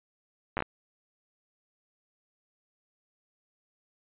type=slowing click train; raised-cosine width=0.5 ms; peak=-15 dBFS; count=5; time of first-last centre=0.57-0.623 s; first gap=9 ms; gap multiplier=1.27; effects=resampled to 8000 Hz